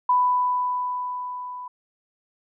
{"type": "tone with level ramp", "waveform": "sine", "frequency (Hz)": 994, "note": "B5", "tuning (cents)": 11, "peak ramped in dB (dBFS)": [-15, -33], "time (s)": [0.09, 1.68], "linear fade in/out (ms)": 5, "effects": []}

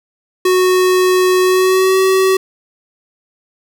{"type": "tone with pitch glide", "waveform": "square", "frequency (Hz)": [368.5, 379.7], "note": ["F#4", "F#4"], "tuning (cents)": [-7, 45], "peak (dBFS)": -10, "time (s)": [0.45, 2.37], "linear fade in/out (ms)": 5, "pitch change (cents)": 52, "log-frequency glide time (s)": [1.41, 1.98], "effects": []}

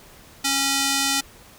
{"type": "tone with band-pass filter", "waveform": "square", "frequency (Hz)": 274.9, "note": "C#4", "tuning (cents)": -14, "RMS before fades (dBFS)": -22, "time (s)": [0.44, 1.21], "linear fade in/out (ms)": 10, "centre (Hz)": 6300, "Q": 0.73, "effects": ["pink hiss -48 dBFS RMS until 1.58 s"]}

